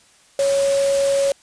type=tone in noise; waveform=sine; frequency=554.4 Hz; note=C#5; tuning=in tune; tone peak=-15 dBFS; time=0.39-1.32 s; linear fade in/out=2 ms; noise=white; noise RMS=-28 dBFS; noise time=0.39-1.32 s; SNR=+10 dB; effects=white hiss -53 dBFS RMS until 1.42 s + resampled to 22050 Hz